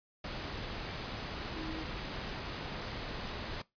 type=tone in noise; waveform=sine; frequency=318.4 Hz; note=D#4; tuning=40 cents sharp; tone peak=-41 dBFS; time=1.56-1.84 s; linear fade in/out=5 ms; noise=pink; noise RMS=-40 dBFS; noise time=0.24-3.62 s; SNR=-4 dB; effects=noise-tail reverb RT60 0.2 s tail -21 dB re dry + resampled to 11025 Hz